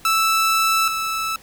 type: tone pair in turn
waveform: sawtooth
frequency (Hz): 1318.5 / 1313.6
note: E6 / E6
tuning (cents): 0 / -6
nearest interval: unison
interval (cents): 6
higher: first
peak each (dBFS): -12 / -18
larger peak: first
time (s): 0.05-0.88 / 0.88-1.36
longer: first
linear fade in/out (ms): 2
effects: pink hiss -47 dBFS RMS until 1.42 s